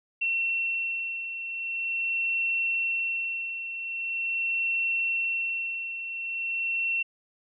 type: beating tone pair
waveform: sine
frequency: 2712 / 2712.43 Hz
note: E7 / E7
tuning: +49 / +49 cents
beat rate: 0.43 Hz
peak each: -27 / -34 dBFS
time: 0.21-7.03 s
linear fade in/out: 10 ms
effects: none